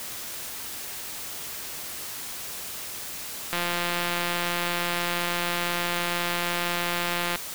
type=click train; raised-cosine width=0.3 ms; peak=-11 dBFS; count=667; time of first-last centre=3.53-7.358 s; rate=174 Hz; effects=white hiss -36 dBFS RMS until 7.54 s